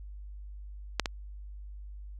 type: clicks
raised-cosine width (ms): 0.2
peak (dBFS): -7 / -13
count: 2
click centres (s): 0.997 / 1.058
effects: added 50 Hz sine -41 dBFS peak until 2.19 s